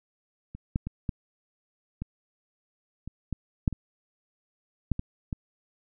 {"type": "clicks", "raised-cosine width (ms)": 5, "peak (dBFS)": [-27, -13, -20, -16, -20, -25, -18, -9, -22, -12, -18, -18], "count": 12, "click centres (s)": [0.55, 0.759, 0.87, 1.092, 2.02, 3.076, 3.327, 3.678, 3.727, 4.917, 4.994, 5.328], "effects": []}